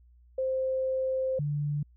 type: tone pair in turn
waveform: sine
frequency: 523.3 / 146.5 Hz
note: C5 / D3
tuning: 0 / -4 cents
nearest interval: octave + minor seventh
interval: 2204 cents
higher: first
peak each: -26 / -27 dBFS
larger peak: first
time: 0.38-1.39 / 1.39-1.83 s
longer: first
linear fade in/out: 5 ms
effects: added 60 Hz sine -55 dBFS peak until 1.96 s